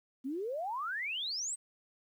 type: exponential sweep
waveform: sine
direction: up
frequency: 249.4 to 8570 Hz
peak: -34 dBFS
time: 0.24-1.56 s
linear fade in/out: 20 ms
effects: 11-bit